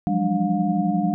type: tone cluster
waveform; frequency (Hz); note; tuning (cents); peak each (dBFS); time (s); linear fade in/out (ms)
sine; 172 / 183.1 / 203.6 / 296 / 711; F3 / F#3 / G#3 / D4 / F5; -26 / -18 / -34 / +14 / +31; -28 / -24 / -23 / -26 / -26; 0.07-1.14; 0
effects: none